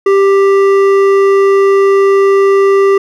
sine tone with hard clipping, 393.3 Hz, G4, 6 cents sharp, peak -7 dBFS, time 0.06-2.98 s, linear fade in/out 5 ms, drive 10 dB, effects none

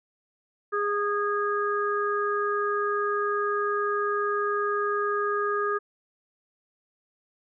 harmonic tone, 411.2 Hz, G#4, 17 cents flat, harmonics 1 / 3 / 4, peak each -27 / -27 / -32 dBFS, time 0.72-5.79 s, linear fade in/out 20 ms, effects none

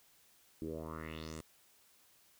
10% pulse tone with low-pass filter sweep, 79.3 Hz, D#2, 33 cents sharp, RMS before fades -44 dBFS, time 0.62-1.41 s, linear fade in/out 0 ms, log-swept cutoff 310 to 9400 Hz, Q 3.8, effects white hiss -67 dBFS RMS until 2.39 s

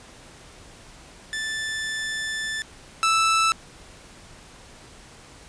sawtooth tone pair in turn, 1760 / 1318.5 Hz, A6 / E6, 0 / 0 cents, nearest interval perfect fourth, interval 500 cents, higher first, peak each -23 / -14 dBFS, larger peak second, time 1.33-2.62 / 3.03-3.52 s, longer first, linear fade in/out 0 ms, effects pink hiss -47 dBFS RMS until 5.48 s + resampled to 22050 Hz

